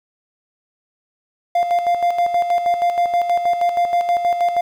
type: tone with tremolo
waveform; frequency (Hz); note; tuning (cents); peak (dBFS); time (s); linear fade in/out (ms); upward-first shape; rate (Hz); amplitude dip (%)
triangle; 698; F5; -1; -11; 1.55-4.61; 5; square; 6.3; 55
effects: 8-bit

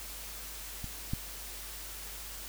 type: clicks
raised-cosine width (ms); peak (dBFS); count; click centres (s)
5; -27 / -19; 2; 0.843 / 1.135
effects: added 50 Hz sine -48 dBFS peak until 2.48 s + white hiss -44 dBFS RMS until 2.48 s

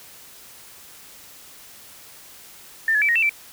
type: tone with pitch steps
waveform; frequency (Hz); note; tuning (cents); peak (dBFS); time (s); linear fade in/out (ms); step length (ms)
sine; 1793 / 1703 / 2316 / 1872 / 2668 / 2333; A6 / G#6 / D7 / A#6 / E7 / D7; +32 / +43 / -25 / +7 / +20 / -12; -16; 2.88-3.294; 2; 69
effects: white hiss -45 dBFS RMS until 3.52 s

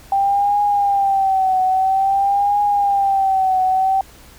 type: tone with vibrato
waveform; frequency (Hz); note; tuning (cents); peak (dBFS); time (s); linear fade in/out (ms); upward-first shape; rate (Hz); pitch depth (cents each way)
sine; 784; G5; 0; -13; 0.12-4.01; 2; triangle; 0.5; 86
effects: added 60 Hz sine -46 dBFS peak until 4.38 s + pink hiss -45 dBFS RMS until 4.38 s

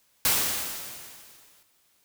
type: noise with exponential decay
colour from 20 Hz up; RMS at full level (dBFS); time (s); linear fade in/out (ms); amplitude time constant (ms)
white; -21; 0.25-1.63; 2; 300
effects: white hiss -66 dBFS RMS until 2.04 s

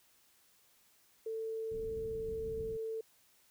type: tone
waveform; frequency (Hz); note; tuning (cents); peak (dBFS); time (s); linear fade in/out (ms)
sine; 445.5; A4; +22; -36; 1.26-3.01; 5
type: low-pass noise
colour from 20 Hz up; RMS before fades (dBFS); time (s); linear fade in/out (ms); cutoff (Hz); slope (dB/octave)
pink; -48; 1.71-2.77; 10; 220; 24
effects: white hiss -68 dBFS RMS until 3.5 s

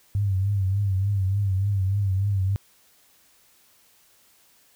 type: tone with vibrato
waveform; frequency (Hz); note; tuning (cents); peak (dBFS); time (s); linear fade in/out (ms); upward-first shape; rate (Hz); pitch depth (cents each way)
sine; 98; G2; 0; -20; 0.15-2.56; 0; triangle; 3.4; 88
effects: white hiss -59 dBFS RMS until 4.75 s

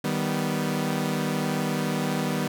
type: chord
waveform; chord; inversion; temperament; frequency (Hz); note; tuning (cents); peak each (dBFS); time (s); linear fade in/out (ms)
sawtooth; Eb augmented; none; equal with one note detuned; 155.56 / 194.87 / 246.9; Eb3 / G3 / B3; 0 / -10 / 0; -25; 0.04-2.48; 5
effects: none

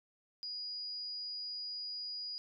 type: tone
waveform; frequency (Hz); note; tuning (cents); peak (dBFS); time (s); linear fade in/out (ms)
sine; 4898; D#8; -28; -39; 0.43-2.38; 0
effects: none

